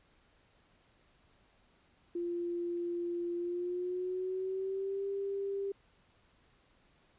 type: tone with pitch glide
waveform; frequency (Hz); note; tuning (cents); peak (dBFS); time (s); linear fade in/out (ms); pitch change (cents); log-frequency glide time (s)
sine; 346.5 to 395.7; F4 to G4; -14 to +16; -33; 2.15-5.72; 5; +230; 3.36-5.06
effects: pink hiss -68 dBFS RMS until 7.18 s + resampled to 8000 Hz